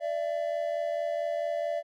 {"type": "tone pair together", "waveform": "triangle", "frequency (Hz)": [587.3, 671.8], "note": ["D5", "E5"], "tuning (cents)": [0, 33], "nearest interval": "major second", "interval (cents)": 233, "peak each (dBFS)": [-29, -29], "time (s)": [0, 1.83], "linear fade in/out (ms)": 50, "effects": []}